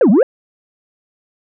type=exponential two-way sweep; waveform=sine; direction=down then up; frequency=583 to 180 to 583 Hz; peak=-4 dBFS; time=0.01-0.23 s; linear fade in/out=2 ms; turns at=0.1 s; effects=tanh soft clip ceiling -6 dBFS